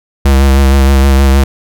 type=tone with vibrato; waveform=square; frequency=67.9 Hz; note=C#2; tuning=35 cents flat; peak=-5 dBFS; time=0.25-1.44 s; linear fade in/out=5 ms; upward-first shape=sine; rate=6.4 Hz; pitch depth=34 cents each way; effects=none